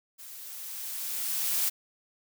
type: noise with level ramp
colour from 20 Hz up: blue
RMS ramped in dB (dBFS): -46 to -26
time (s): 0.18-1.7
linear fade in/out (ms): 20
effects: none